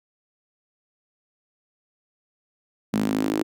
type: tone with high-pass filter sweep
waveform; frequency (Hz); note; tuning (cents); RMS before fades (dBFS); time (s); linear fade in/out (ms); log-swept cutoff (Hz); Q
sawtooth; 52.7; G#1; +26; -24; 2.93-3.43; 10; 210 to 320; 5
effects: none